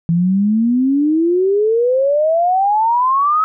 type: exponential sweep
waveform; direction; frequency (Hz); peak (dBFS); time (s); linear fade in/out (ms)
sine; up; 164.81 to 1294; -11; 0.09-3.44; 0
effects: none